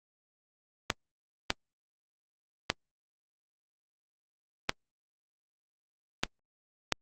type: clicks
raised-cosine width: 0.2 ms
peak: -7 dBFS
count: 6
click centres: 0.902 / 1.504 / 2.701 / 4.694 / 6.235 / 6.923 s
effects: Opus 32 kbps